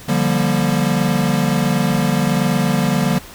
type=chord; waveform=square; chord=G minor seventh; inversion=second; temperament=equal with one note detuned; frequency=146.83 / 174.61 / 196 / 236.6 Hz; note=D3 / F3 / G3 / Bb3; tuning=0 / 0 / 0 / +26 cents; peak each=-21 dBFS; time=0.08-3.19 s; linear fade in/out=10 ms; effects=pink hiss -38 dBFS RMS until 3.34 s